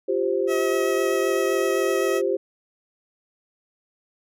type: chord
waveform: sine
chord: F suspended second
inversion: none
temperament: just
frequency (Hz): 349.2 / 392.9 / 523.8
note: F4 / G4 / C5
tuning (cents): 0 / +4 / +2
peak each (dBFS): -26 / -23 / -25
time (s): 0.08-2.37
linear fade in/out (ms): 10
type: tone with vibrato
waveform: 15% pulse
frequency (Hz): 640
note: D#5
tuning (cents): +49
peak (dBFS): -20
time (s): 0.47-2.22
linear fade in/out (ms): 50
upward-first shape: triangle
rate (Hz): 7.8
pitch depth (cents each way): 14
effects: none